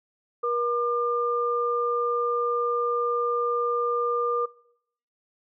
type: tone pair together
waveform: sine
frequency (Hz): 478 / 1200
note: A#4 / D6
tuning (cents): +43 / +37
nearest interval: octave + major third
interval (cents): 1594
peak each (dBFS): -26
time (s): 0.43-4.46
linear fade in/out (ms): 10
effects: noise-tail reverb RT60 0.7 s tail -22 dB re dry